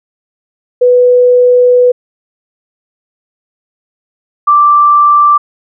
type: tone pair in turn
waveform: sine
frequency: 494.4 / 1173.8 Hz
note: B4 / D6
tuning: +2 / -1 cents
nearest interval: octave + minor third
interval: 1497 cents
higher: second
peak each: -3 dBFS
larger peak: neither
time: 0.81-1.92 / 4.47-5.38 s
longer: first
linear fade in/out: 10 ms
effects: none